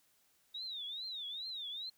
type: tone with vibrato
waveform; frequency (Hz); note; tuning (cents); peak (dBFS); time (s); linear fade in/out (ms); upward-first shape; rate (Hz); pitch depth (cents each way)
sine; 3729; A#7; 0; -40; 0.54-1.9; 10; triangle; 2.4; 210
effects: white hiss -72 dBFS RMS until 1.97 s